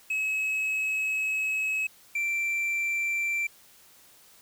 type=tone pair in turn; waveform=triangle; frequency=2569 / 2349 Hz; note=E7 / D7; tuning=-45 / 0 cents; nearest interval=major second; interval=155 cents; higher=first; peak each=-24 dBFS; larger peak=neither; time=0.1-1.87 / 2.15-3.47 s; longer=first; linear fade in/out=5 ms; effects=white hiss -56 dBFS RMS until 4.41 s